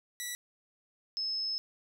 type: tone pair in turn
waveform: 10% pulse / sine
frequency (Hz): 1955 / 5201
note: B6 / E8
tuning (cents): -18 / -24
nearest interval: octave + perfect fourth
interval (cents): 1694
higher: second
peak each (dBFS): -27 / -31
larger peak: first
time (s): 0.2-0.35 / 1.17-1.58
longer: second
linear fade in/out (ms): 0
effects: none